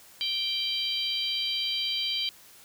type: harmonic tone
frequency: 784 Hz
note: G5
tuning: in tune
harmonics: 3 / 4 / 5 / 6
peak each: -38 / -29 / -33 / -34 dBFS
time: 0.21-2.29 s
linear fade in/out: 0 ms
effects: white hiss -53 dBFS RMS until 2.64 s